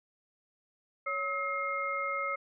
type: tone cluster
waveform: sine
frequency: 557 / 1284 / 2130 Hz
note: C#5 / E6 / C7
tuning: +8 / -46 / +30 cents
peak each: -38 / -33 / -35 dBFS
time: 1.06-2.36 s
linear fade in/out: 10 ms
effects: none